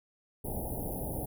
pink band-stop noise, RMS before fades -36 dBFS, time 0.44-1.26 s, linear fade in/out 10 ms, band 860 to 10000 Hz, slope 96 dB/octave, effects none

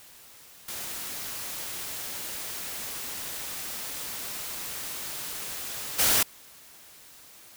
white noise with level steps, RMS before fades -36 / -22 dBFS, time 0.68-6.23 s, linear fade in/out 5 ms, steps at 5.98 s, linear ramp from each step 20 ms, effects white hiss -51 dBFS RMS until 7.56 s

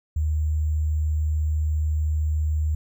sine tone with sample-and-hold, 76.9 Hz, D#2, 20 cents flat, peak -20 dBFS, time 0.16-2.75 s, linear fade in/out 5 ms, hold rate 7350 Hz, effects none

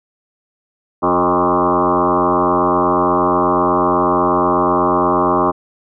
sine tone with frequency modulation, 710 Hz, F5, 28 cents sharp, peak -11 dBFS, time 1.02-5.52 s, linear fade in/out 20 ms, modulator 88.2 Hz, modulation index 5.6, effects none

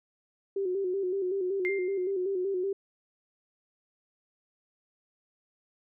sine tone with vibrato, 378.5 Hz, F#4, 39 cents sharp, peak -27 dBFS, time 0.56-2.73 s, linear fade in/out 5 ms, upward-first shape square, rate 5.3 Hz, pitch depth 66 cents each way
sine tone with exponential decay, 2100 Hz, C7, 6 cents sharp, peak -27 dBFS, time 1.65-2.11 s, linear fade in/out 0 ms, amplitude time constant 98 ms
effects none

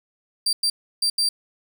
35% pulse tone bursts at uneven times, 4699 Hz, D8, in tune, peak -17 dBFS, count 4, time 0.46-0.53 / 0.63-0.7 / 1.02-1.1 / 1.18-1.29 s, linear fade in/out 5 ms, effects 9-bit

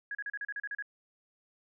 sine tone bursts, 1661.2 Hz, G#6, in tune, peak -34 dBFS, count 10, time 0.11-0.824 s, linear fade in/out 2 ms, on 39 ms, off 36 ms, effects none

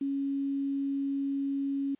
sine tone with quantisation, 276.7 Hz, C#4, 3 cents flat, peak -28 dBFS, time 0.01-1.95 s, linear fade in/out 5 ms, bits 9, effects white hiss -72 dBFS RMS until 1.99 s + resampled to 8000 Hz

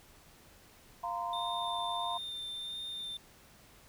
sine chord, F suspended fourth, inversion none, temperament equal with one note detuned, 698.5 / 932.3 / 1032.7 Hz, F5 / Bb5 / C6, 0 / 0 / -23 cents, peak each -38 dBFS, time 1.03-2.18 s, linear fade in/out 10 ms
triangle tone with vibrato, 3605 Hz, A7, 41 cents sharp, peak -37 dBFS, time 1.33-3.17 s, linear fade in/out 2 ms, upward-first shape sine, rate 1.5 Hz, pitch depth 14 cents each way
effects pink hiss -59 dBFS RMS until 3.88 s

